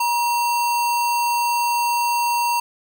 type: tone with sample-and-hold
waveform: sine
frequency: 951 Hz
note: A#5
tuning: 34 cents sharp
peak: -17 dBFS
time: 0-2.6 s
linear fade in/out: 5 ms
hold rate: 3675 Hz
effects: none